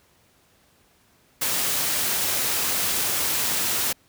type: noise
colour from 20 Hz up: white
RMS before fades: -24 dBFS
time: 1.41-3.93 s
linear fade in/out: 10 ms
effects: pink hiss -60 dBFS RMS until 4.08 s + high-pass 60 Hz 12 dB/octave